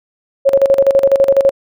sine tone with tremolo, 548 Hz, C#5, 20 cents flat, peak -5 dBFS, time 0.45-1.51 s, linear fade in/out 20 ms, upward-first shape square, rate 12 Hz, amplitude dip 75%, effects none

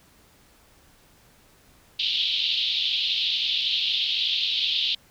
pink band-pass noise, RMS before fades -25 dBFS, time 1.99-4.95 s, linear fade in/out 5 ms, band 3000 to 4000 Hz, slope 48 dB/octave, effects pink hiss -57 dBFS RMS until 5.1 s

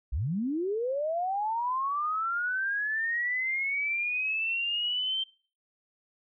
sine linear sweep, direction up, 49.79 to 3142 Hz, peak -27 dBFS, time 0.12-5.24 s, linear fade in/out 10 ms, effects noise-tail reverb RT60 0.4 s tail -23 dB re dry

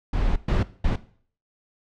brown noise bursts at uneven times, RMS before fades -21 dBFS, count 3, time 0.13-0.36 / 0.48-0.63 / 0.84-0.96 s, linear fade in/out 5 ms, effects noise-tail reverb RT60 0.5 s tail -17 dB re dry + low-pass 4000 Hz 12 dB/octave

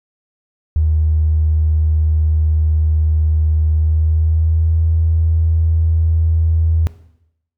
triangle tone with pitch glide, 78 to 81.12 Hz, D#2 to E2, +5 to -27 cents, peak -7 dBFS, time 0.76-6.87 s, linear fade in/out 0 ms, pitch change +68 cents, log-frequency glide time 3.72-4.77 s, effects noise-tail reverb RT60 0.8 s tail -20 dB re dry + tanh soft clip ceiling -9 dBFS

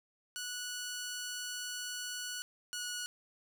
10% pulse tone pair in turn, 1472 / 1461.8 Hz, F#6 / F#6, -9 / -21 cents, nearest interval unison, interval 12 cents, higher first, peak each -30 / -29 dBFS, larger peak second, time 0.36-2.42 / 2.73-3.06 s, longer first, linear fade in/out 0 ms, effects none

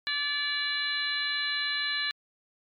harmonic tone with a mistuned harmonic, 577 Hz, D5, 31 cents flat, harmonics 2 / 3 / 4 / 5 / 6 / 7, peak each -42 / -31 / -37 / -38 / -38 / -31 dBFS, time 0.07-2.11 s, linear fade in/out 0 ms, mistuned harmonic 2, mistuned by +26 cents, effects MP3 96 kbps

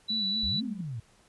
sine tone, 3951 Hz, B7, in tune, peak -27 dBFS, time 0.08-0.61 s, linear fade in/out 20 ms
sine tone with vibrato, 206.2 Hz, G#3, 12 cents flat, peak -35 dBFS, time 0.1-0.81 s, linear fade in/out 5 ms, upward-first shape sine, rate 4.3 Hz, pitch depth 130 cents each way
sine exponential two-way sweep, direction up then down, 50.9 to 276.6 to 106.1 Hz, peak -33 dBFS, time 0.43-1 s, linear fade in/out 5 ms, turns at 0.63 s
effects pink hiss -62 dBFS RMS until 1.28 s + resampled to 24000 Hz

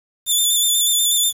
15% pulse tone with vibrato, 3522 Hz, A7, 1 cent sharp, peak -8 dBFS, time 0.26-1.33 s, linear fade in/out 50 ms, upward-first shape square, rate 8.2 Hz, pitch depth 31 cents each way, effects 7-bit

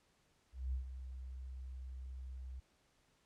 sine tone with ADSR envelope, 64.4 Hz, C2, 27 cents flat, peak -34 dBFS, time 0.52-2.6 s, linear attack 210 ms, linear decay 110 ms, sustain -10 dB, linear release 7 ms, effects pink hiss -74 dBFS RMS until 3.25 s + low-pass 9000 Hz 12 dB/octave

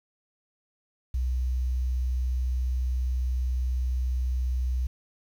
sine tone with quantisation, 62.8 Hz, B1, 30 cents sharp, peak -24 dBFS, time 1.14-4.87 s, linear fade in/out 5 ms, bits 9, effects none

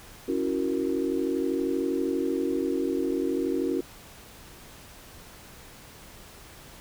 sine chord, F# dominant seventh, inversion second, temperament equal, 277.2 / 329.6 / 370 / 466.2 Hz, C#4 / E4 / F#4 / A#4, 0 / 0 / 0 / 0 cents, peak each -29 / -30 / -29 / -33 dBFS, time 0.28-3.81 s, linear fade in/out 5 ms, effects pink hiss -48 dBFS RMS until 6.8 s

